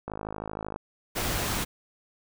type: click train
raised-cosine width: 1 ms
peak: -20 dBFS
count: 37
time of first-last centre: 0.08-0.761 s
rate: 52.9 Hz
type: noise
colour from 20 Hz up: pink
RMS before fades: -29 dBFS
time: 1.15-1.65 s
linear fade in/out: 20 ms
effects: none